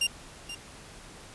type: tone with echo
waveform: sawtooth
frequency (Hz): 2794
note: F7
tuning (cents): 0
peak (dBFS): -20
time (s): 0.01-0.07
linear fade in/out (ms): 5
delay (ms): 480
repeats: 1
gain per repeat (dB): -13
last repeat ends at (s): 0.55
effects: pink hiss -48 dBFS RMS until 1.34 s + resampled to 24000 Hz